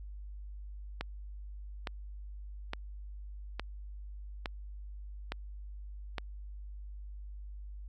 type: click train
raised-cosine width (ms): 0.3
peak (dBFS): -19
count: 7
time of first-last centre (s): 1.01-6.182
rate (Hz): 1.16
effects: added 50 Hz sine -42 dBFS peak until 7.88 s